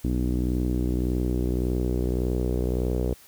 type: tone with low-pass filter sweep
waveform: sawtooth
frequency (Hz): 61.74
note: B1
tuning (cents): 0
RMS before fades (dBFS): -25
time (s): 0.04-3.14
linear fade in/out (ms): 5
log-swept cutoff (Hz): 290 to 460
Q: 3.1
effects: white hiss -52 dBFS RMS until 3.27 s